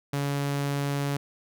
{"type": "tone", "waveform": "sawtooth", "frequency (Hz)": 141.6, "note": "C#3", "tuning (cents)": 37, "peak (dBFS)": -22, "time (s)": [0.13, 1.17], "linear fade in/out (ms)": 5, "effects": []}